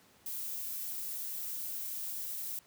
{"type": "noise", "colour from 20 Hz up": "violet", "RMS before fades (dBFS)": -39, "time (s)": [0.26, 2.59], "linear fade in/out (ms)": 2, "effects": ["pink hiss -63 dBFS RMS until 2.66 s", "high-pass 100 Hz 12 dB/octave"]}